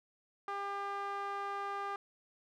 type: tone with band-pass filter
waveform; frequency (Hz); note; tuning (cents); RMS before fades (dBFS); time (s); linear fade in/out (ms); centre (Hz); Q
sawtooth; 400; G4; +35; -39; 0.48-1.96; 2; 1100; 2.6
effects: none